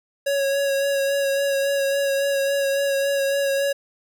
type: tone with vibrato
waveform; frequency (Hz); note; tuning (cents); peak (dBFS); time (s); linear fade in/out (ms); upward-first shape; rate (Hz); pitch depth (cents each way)
square; 554.4; C#5; 0; -20; 0.26-3.73; 10; sine; 3.6; 20
effects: none